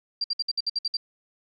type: tone bursts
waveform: sine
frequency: 4725 Hz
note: D8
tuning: 10 cents sharp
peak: -23 dBFS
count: 9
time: 0.21-0.97 s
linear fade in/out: 5 ms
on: 32 ms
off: 59 ms
effects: none